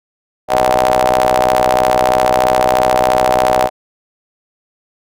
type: ring-modulated tone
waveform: sawtooth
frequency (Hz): 63.1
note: B1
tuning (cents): +38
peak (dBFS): -3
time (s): 0.48-3.7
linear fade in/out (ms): 50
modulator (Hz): 687
effects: none